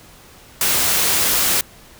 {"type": "noise", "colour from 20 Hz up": "white", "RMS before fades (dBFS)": -17, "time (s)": [0.61, 1.61], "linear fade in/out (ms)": 2, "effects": ["pink hiss -45 dBFS RMS until 1.99 s"]}